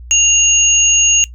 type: tone pair together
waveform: sine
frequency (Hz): 2794 / 6626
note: F7 / G#8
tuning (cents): 0 / -5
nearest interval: octave + minor third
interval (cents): 1495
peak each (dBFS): -12 / -10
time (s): 0.11-1.24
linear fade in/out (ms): 0
effects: noise-tail reverb RT60 0.1 s tail -17 dB re dry + added 60 Hz sine -30 dBFS peak until 1.34 s